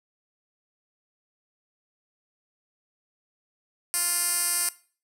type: tone with band-pass filter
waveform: 10% pulse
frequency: 349.3 Hz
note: F4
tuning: in tune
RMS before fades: -26 dBFS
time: 3.94-4.69 s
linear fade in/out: 0 ms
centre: 10000 Hz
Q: 3.5
effects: noise-tail reverb RT60 0.4 s tail -18 dB re dry